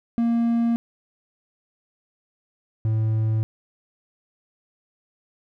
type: tone pair in turn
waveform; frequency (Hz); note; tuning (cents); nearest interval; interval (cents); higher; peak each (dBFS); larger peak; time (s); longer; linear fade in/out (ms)
triangle; 233.1 / 110.01; A#3 / A2; 0 / 0; octave + minor second; 1300; first; -16 / -17; first; 0.18-0.76 / 2.85-3.43; neither; 0
effects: none